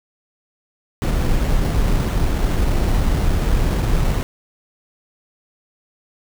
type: noise with sample-and-hold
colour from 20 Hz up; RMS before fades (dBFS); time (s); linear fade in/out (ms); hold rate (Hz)
brown; -17; 1.02-4.23; 0; 4900
effects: none